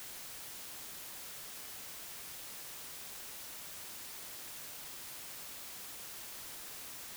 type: silence
effects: white hiss -47 dBFS RMS until 7.16 s